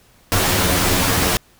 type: noise with comb filter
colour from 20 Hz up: pink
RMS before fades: -17 dBFS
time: 0.32-1.37 s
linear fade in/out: 0 ms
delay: 11 ms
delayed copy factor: +0.8
effects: pink hiss -53 dBFS RMS until 1.59 s